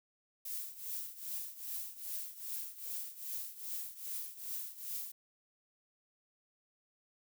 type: noise with tremolo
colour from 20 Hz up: violet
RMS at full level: -39 dBFS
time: 0.45-5.12 s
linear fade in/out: 5 ms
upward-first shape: triangle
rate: 2.5 Hz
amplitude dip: 85%
effects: none